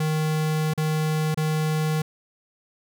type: tone with dropouts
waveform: square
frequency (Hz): 155.56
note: D#3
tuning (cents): 0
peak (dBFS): -22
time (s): 0-2.02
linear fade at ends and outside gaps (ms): 5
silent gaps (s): 0.737-0.776 / 1.345-1.373
effects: none